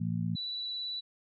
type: harmonic tone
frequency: 56.8 Hz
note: A#1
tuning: 44 cents flat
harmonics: 2 / 3 / 4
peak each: -34 / -32 / -37 dBFS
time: 0-0.36 s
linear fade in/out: 10 ms
type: tone with vibrato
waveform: sine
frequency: 3951 Hz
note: B7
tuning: in tune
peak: -34 dBFS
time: 0.35-1.01 s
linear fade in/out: 20 ms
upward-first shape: triangle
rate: 18 Hz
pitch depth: 16 cents each way
effects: none